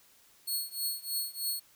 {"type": "tone with tremolo", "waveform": "10% pulse", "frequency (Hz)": 4344, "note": "C#8", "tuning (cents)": -36, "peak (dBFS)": -22, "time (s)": [0.47, 1.6], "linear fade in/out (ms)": 10, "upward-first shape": "triangle", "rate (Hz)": 3.2, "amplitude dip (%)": 95, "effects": ["white hiss -62 dBFS RMS until 1.75 s"]}